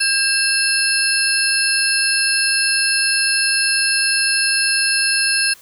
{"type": "tone cluster", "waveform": "sine", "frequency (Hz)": [1606, 2658, 4277, 5210, 10600], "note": ["G6", "E7", "C8", "E8", "E9"], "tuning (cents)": [41, 14, 37, -21, 9], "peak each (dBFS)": -21, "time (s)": [0, 5.54], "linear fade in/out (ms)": 10, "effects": ["white hiss -46 dBFS RMS until 5.61 s"]}